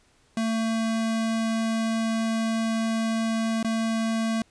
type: tone with dropouts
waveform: square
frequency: 224.6 Hz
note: A3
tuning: 36 cents sharp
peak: -24 dBFS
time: 0.37-4.42 s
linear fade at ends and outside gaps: 2 ms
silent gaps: 3.629-3.646 s
effects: pink hiss -62 dBFS RMS until 4.5 s + resampled to 22050 Hz